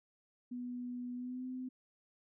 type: tone with pitch glide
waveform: sine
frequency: 246.1 to 255.5 Hz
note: B3 to C4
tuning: -6 to -41 cents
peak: -39 dBFS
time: 0.51-1.69 s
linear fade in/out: 10 ms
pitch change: +65 cents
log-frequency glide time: 1.15-1.45 s
effects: none